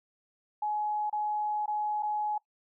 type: tone with dropouts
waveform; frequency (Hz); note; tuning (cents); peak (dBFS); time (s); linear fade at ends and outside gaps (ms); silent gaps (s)
sine; 843; G#5; +26; -28; 0.62-2.38; 5; 1.098-1.127 / 1.66-1.678 / 2.025-2.03
effects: noise-tail reverb RT60 0.1 s tail -22 dB re dry